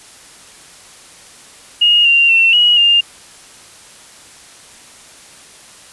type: tone with pitch steps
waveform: sine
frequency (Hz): 2863 / 2775 / 2704 / 2905 / 2808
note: F7 / F7 / E7 / F#7 / F7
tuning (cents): +42 / -12 / +43 / -32 / +9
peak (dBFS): -7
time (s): 1.81-3.01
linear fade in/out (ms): 10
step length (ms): 240
effects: white hiss -40 dBFS RMS until 5.92 s + resampled to 24000 Hz

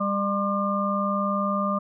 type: harmonic tone with a mistuned harmonic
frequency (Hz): 200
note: G3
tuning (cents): +35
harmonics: 1 / 3 / 5 / 6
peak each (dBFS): -26 / -29 / -33 / -26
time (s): 0-1.79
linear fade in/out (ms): 10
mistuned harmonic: 5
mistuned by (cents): +100
effects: none

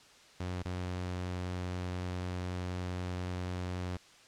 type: tone with dropouts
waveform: sawtooth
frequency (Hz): 90.4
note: F#2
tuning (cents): -40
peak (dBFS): -31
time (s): 0.4-3.97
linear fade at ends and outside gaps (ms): 5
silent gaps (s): 0.627-0.651
effects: white hiss -58 dBFS RMS until 4.27 s + low-pass 6000 Hz 12 dB/octave

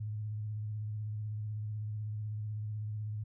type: tone with vibrato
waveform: sine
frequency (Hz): 106.5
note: G#2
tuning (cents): +44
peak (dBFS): -35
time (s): 0-3.24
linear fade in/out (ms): 10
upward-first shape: triangle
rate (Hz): 16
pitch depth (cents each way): 43
effects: none

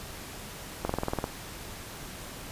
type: slowing click train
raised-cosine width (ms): 1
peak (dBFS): -14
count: 9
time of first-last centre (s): 0.85-1.241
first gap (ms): 44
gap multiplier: 1.03
effects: pink hiss -42 dBFS RMS until 2.51 s + resampled to 32000 Hz

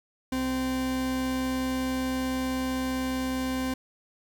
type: tone pair together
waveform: 40% pulse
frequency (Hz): 64.9 / 259.4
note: C2 / C4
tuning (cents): -13 / -15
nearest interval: 2 octaves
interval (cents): 2398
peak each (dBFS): -38 / -26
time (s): 0.32-3.74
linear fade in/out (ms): 5
effects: 10-bit

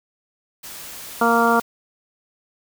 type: noise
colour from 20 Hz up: white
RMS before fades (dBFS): -36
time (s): 0.63-1.62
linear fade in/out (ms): 10
type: harmonic tone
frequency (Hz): 232.5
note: A#3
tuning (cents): -4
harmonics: 1 / 2 / 3 / 4 / 5 / 6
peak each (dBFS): -21 / -21 / -21 / -21 / -21 / -21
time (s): 1.21-1.6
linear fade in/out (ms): 5
effects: none

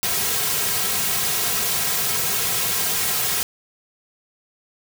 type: noise with comb filter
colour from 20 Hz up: white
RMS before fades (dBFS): -22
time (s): 0.03-3.43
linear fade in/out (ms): 0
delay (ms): 3.4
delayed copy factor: -0.7
effects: none

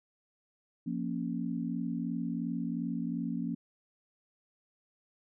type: chord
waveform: sine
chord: Bb minor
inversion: second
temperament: equal with one note detuned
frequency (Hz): 174.61 / 234.3 / 277.2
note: F3 / Bb3 / Db4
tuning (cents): 0 / +9 / 0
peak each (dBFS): -36 / -35 / -37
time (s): 0.86-3.55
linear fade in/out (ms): 10
effects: none

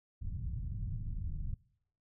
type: low-pass noise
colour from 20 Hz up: pink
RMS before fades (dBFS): -38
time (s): 0.21-1.55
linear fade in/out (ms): 10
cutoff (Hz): 140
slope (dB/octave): 24
effects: noise-tail reverb RT60 0.7 s tail -22 dB re dry

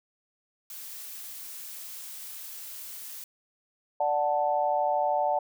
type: noise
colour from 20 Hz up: blue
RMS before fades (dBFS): -41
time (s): 0.7-3.24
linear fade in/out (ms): 2
type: chord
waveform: sine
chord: D major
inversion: none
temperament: equal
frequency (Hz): 587.3 / 740 / 880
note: D5 / F#5 / A5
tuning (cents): 0 / 0 / 0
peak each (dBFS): -28 / -27 / -28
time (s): 4-5.39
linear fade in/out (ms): 5
effects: none

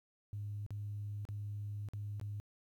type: tone with dropouts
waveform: sine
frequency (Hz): 103.2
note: G#2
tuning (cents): -10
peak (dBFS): -38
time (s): 0.33-2.4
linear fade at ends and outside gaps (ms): 0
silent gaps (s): 0.664-0.706 / 1.252-1.288 / 1.887-1.935 / 2.198-2.213
effects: tanh soft clip ceiling -34 dBFS + 12-bit

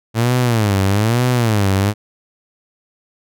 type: tone with vibrato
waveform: sawtooth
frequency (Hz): 110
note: A2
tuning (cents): 0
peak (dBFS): -9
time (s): 0.14-1.94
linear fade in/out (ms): 50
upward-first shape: sine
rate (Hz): 1.1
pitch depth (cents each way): 230
effects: none

